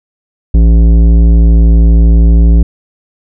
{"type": "tone with tanh clipping", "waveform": "triangle", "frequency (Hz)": 56.3, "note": "A1", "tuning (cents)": 40, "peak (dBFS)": -4, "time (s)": [0.54, 2.63], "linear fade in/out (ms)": 5, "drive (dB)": 17, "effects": []}